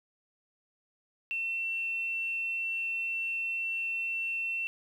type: tone with quantisation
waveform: sine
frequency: 2699 Hz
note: E7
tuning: 40 cents sharp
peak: -30 dBFS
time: 1.31-4.67 s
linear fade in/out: 0 ms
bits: 10
effects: none